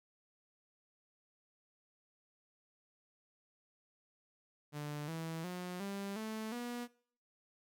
sawtooth tone with pitch steps, 147.8 / 163.05 / 179.87 / 198.43 / 218.9 / 241.5 Hz, D3 / E3 / F#3 / G3 / A3 / B3, +11 / -19 / -49 / +21 / -9 / -39 cents, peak -36 dBFS, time 4.72-6.88 s, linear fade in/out 50 ms, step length 360 ms, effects noise-tail reverb RT60 0.5 s tail -20 dB re dry

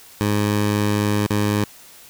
15% pulse tone with dropouts, 103.83 Hz, G#2, in tune, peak -11 dBFS, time 0.21-1.64 s, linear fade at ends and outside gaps 0 ms, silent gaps 1.265-1.305 s, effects white hiss -45 dBFS RMS until 2.09 s

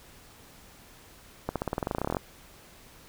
accelerating click train, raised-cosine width 1 ms, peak -14 dBFS, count 18, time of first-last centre 1.49-2.168 s, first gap 67 ms, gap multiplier 0.93, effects pink hiss -53 dBFS RMS until 3.08 s

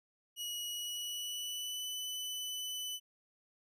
sawtooth tone with pitch glide, 2910 to 2997 Hz, F#7 to F#7, -29 to +22 cents, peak -35 dBFS, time 0.36-3 s, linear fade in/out 50 ms, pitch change +51 cents, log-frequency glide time 0.72-1.89 s, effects none

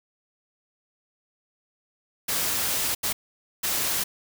white noise bursts at uneven times, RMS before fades -26 dBFS, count 3, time 2.28-2.95 / 3.03-3.13 / 3.63-4.04 s, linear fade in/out 10 ms, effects none

